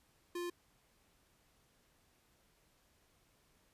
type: tone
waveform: square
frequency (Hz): 350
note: F4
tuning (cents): +4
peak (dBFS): -39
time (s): 0.35-0.5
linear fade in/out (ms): 5
effects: pink hiss -72 dBFS RMS until 3.73 s + resampled to 32000 Hz